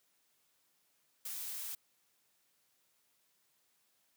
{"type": "noise", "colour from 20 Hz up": "blue", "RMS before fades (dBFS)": -42, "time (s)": [1.25, 1.75], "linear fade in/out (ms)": 5, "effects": ["white hiss -75 dBFS RMS until 4.16 s", "high-pass 100 Hz 12 dB/octave"]}